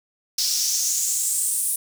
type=noise with high-pass filter sweep; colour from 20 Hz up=pink; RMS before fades=-23 dBFS; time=0.38-1.76 s; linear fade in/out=5 ms; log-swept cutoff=5000 to 9800 Hz; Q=4.1; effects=none